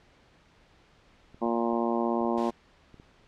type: clicks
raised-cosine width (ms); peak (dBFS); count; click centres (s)
3; -37; 9; 1.345 / 1.462 / 1.732 / 2.213 / 2.25 / 2.383 / 2.497 / 2.943 / 2.999
type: harmonic tone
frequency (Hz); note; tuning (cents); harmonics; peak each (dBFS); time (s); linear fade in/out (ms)
116.9; A#2; +5; 2 / 3 / 4 / 5 / 6 / 7 / 8 / 9; -29 / -30 / -36 / -34 / -35 / -36 / -36 / -37; 1.41-2.51; 20
type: noise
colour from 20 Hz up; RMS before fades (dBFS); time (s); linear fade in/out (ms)
white; -42; 2.37-2.51; 10
effects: pink hiss -60 dBFS RMS until 3.27 s + low-pass 4000 Hz 12 dB/octave